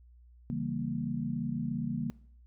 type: chord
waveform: sine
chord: C# diminished seventh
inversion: none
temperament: equal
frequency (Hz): 138.59 / 164.81 / 196 / 233.1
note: C#3 / E3 / G3 / Bb3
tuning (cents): 0 / 0 / 0 / 0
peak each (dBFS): -37 / -38 / -39 / -34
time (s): 0.5-2.1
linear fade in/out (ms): 0
effects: noise-tail reverb RT60 0.6 s tail -21 dB re dry + added 60 Hz sine -54 dBFS peak until 2.46 s